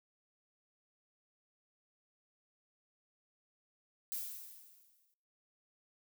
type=noise with exponential decay; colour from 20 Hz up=violet; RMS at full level=-38 dBFS; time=4.12-5.14 s; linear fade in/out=0 ms; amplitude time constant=220 ms; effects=noise-tail reverb RT60 0.9 s tail -26 dB re dry